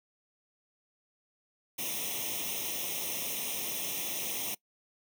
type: noise with comb filter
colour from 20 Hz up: white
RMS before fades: -35 dBFS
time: 1.78-4.55 s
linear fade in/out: 10 ms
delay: 0.33 ms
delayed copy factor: +0.9
effects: noise-tail reverb RT60 0.1 s tail -22 dB re dry + high-pass 150 Hz 12 dB/octave